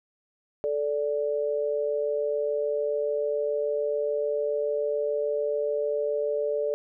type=tone pair together; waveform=sine; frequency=437.5 / 584.4 Hz; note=A4 / D5; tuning=-10 / -9 cents; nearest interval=perfect fourth; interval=501 cents; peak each=-27 / -27 dBFS; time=0.64-6.74 s; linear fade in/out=0 ms; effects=none